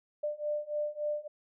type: beating tone pair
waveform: sine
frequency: 594 / 597.5 Hz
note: D5 / D5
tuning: +20 / +30 cents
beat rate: 3.5 Hz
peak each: -35 / -34 dBFS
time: 0.23-1.28 s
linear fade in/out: 10 ms
effects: none